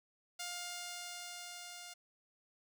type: tone with level ramp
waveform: 5% pulse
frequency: 706 Hz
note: F5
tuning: 19 cents sharp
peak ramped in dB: -29 to -37 dBFS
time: 0.39-1.94 s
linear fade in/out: 10 ms
effects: none